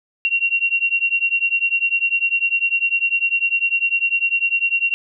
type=beating tone pair; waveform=sine; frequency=2743 / 2753 Hz; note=F7 / F7; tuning=-32 / -25 cents; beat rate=10 Hz; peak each=-19 dBFS; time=0.25-4.94 s; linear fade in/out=0 ms; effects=none